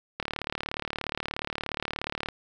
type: click train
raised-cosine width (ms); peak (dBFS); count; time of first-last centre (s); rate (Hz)
0.3; -14; 78; 0.2-2.287; 36.9
effects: 9-bit